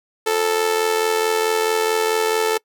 sawtooth tone with amplitude modulation, 440 Hz, A4, in tune, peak -10 dBFS, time 0.26-2.58 s, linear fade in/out 10 ms, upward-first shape sine, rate 84.6 Hz, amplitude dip 60%, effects noise-tail reverb RT60 0.1 s tail -24 dB re dry

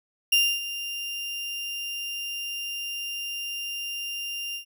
35% pulse tone with ADSR envelope, 2794 Hz, F7, in tune, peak -15 dBFS, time 0.32-4.65 s, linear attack 7 ms, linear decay 270 ms, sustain -14 dB, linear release 100 ms, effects none

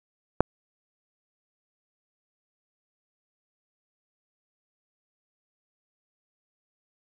click, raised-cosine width 1 ms, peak -3 dBFS, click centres 0.406 s, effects none

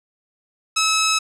10% pulse tone, 1294 Hz, E6, 32 cents flat, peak -8 dBFS, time 0.76-1.19 s, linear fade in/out 10 ms, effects low-pass 10000 Hz 12 dB/octave

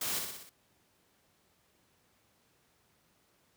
white noise with echo, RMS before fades -35 dBFS, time 0.01-0.19 s, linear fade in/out 5 ms, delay 61 ms, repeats 5, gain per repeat -4 dB, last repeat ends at 0.495 s, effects pink hiss -70 dBFS RMS until 3.56 s + high-pass 80 Hz 12 dB/octave

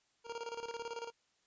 25% pulse tone with tremolo, 466.2 Hz, A#4, in tune, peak -35 dBFS, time 0.24-1.12 s, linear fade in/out 50 ms, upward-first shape square, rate 18 Hz, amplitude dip 70%, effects white hiss -75 dBFS RMS until 1.46 s + resampled to 16000 Hz

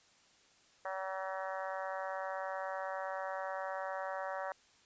harmonic tone with a mistuned harmonic, 190.3 Hz, F#3, 49 cents sharp, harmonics 3 / 4 / 5 / 6 / 7 / 8 / 9 / 10, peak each -41 / -43 / -45 / -47 / -48 / -49 / -50 / -51 dBFS, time 0.85-4.52 s, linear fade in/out 2 ms, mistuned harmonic 10, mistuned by -17 cents, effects white hiss -66 dBFS RMS until 4.85 s + resampled to 16000 Hz

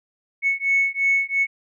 sine beating tone pair, 2206 / 2208.9 Hz, C#7 / C#7, -9 / -7 cents, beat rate 2.9 Hz, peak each -20 dBFS, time 0.42-1.47 s, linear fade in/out 50 ms, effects tanh soft clip ceiling -10 dBFS

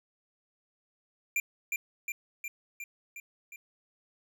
square tone with echo, 2378 Hz, D7, 21 cents sharp, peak -27 dBFS, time 1.36-1.4 s, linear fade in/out 2 ms, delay 360 ms, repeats 6, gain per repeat -3 dB, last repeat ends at 3.56 s, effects none

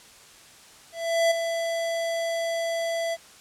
square tone with ADSR envelope, 667 Hz, E5, 20 cents sharp, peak -18 dBFS, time 0.92-3.17 s, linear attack 390 ms, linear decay 11 ms, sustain -8 dB, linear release 39 ms, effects white hiss -50 dBFS RMS until 3.4 s + low-pass 9000 Hz 12 dB/octave

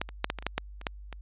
clicks, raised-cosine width 0.3 ms, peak -12 / -25 / -9 / -12 / -20 / -27 / -11 / -11 / -27 / -12 / -24 dBFS, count 11, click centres 0.015 / 0.09 / 0.244 / 0.301 / 0.387 / 0.425 / 0.466 / 0.58 / 0.814 / 0.868 / 1.127 s, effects added 50 Hz sine -42 dBFS peak until 1.21 s + resampled to 8000 Hz

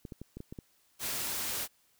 clicks, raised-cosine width 3 ms, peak -29 dBFS, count 7, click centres 0.052 / 0.122 / 0.216 / 0.37 / 0.404 / 0.525 / 0.588 s
white noise, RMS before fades -35 dBFS, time 0.99-1.68 s, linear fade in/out 50 ms
effects white hiss -69 dBFS RMS until 1.99 s

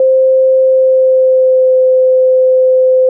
sine tone with pitch glide, 523.3 to 515.5 Hz, C5 to C5, 0 to -26 cents, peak -5 dBFS, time 0-3.09 s, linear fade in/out 2 ms, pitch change -26 cents, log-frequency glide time 0.62-1.75 s, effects none

